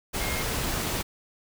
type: tone in noise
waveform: sine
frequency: 2136 Hz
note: C7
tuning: 35 cents sharp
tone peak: -34 dBFS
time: 0.2-0.43 s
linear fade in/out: 20 ms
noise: pink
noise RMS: -29 dBFS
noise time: 0.13-1.03 s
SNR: -8 dB
effects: none